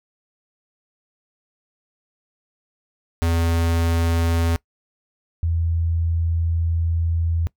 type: tone pair in turn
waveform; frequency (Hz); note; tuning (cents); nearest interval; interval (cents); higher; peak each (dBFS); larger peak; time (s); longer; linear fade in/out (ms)
square / sine; 83.6 / 83.17; E2 / E2; +25 / +16; unison; 9; first; -18; neither; 3.22-4.56 / 5.43-7.47; second; 0
effects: noise-tail reverb RT60 0.1 s tail -22 dB re dry